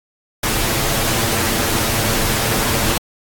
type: noise with comb filter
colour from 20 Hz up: pink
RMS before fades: -18 dBFS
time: 0.43-2.98 s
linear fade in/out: 5 ms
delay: 8.9 ms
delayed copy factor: +0.55
effects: AAC 64 kbps